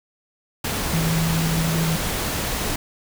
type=tone in noise; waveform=sine; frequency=162.9 Hz; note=E3; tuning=20 cents flat; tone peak=-20 dBFS; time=0.93-1.96 s; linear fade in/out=5 ms; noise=pink; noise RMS=-25 dBFS; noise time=0.64-2.76 s; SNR=+2 dB; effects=none